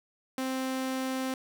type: tone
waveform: sawtooth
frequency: 261.6 Hz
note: C4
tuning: in tune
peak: -26 dBFS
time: 0.38-1.34 s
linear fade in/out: 2 ms
effects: 9-bit